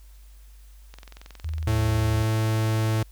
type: click train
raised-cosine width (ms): 0.2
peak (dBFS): -26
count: 29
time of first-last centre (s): 0.94-2.224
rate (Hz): 21.8
type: tone with vibrato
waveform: sine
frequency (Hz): 78.6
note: D#2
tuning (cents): +18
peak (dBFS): -26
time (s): 1.44-2.24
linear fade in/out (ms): 10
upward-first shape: square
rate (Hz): 2.4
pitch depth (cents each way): 9
type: tone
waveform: 45% pulse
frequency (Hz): 110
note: A2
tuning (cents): 0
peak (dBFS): -21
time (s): 1.67-3.03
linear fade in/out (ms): 5
effects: added 50 Hz sine -45 dBFS peak until 3.11 s + white hiss -60 dBFS RMS until 3.11 s